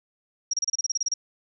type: tone bursts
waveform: sine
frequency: 5630 Hz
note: F8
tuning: 13 cents sharp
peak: -22 dBFS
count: 12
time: 0.51-1.14 s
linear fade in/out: 5 ms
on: 25 ms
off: 30 ms
effects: none